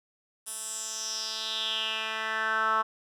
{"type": "tone with band-pass filter sweep", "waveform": "10% pulse", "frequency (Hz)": 220, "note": "A3", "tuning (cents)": 0, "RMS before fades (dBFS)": -31, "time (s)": [0.46, 2.83], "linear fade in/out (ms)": 20, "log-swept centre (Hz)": [10000, 1200], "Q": 4.5, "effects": []}